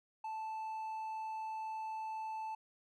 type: tone with hard clipping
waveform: sine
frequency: 878 Hz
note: A5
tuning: 4 cents flat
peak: -40 dBFS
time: 0.24-2.55 s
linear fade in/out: 5 ms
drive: 3 dB
effects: none